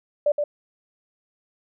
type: tone with echo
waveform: sine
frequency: 587.3 Hz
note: D5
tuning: in tune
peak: -16 dBFS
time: 0.26-0.32 s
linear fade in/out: 5 ms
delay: 120 ms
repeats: 1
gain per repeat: -4 dB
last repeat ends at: 0.44 s
effects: none